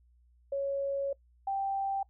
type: tone pair in turn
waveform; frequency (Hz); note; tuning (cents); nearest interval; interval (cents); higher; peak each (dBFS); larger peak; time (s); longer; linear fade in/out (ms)
sine; 554.4 / 784; C#5 / G5; 0 / 0; tritone; 600; second; -29 / -29; neither; 0.52-1.13 / 1.47-2.03; first; 5
effects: noise-tail reverb RT60 0.1 s tail -22 dB re dry + added 60 Hz sine -61 dBFS peak until 2.09 s